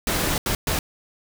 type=noise bursts at uneven times; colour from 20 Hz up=pink; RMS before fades=-23 dBFS; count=3; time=0.07-0.38 / 0.46-0.55 / 0.67-0.79 s; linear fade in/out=2 ms; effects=none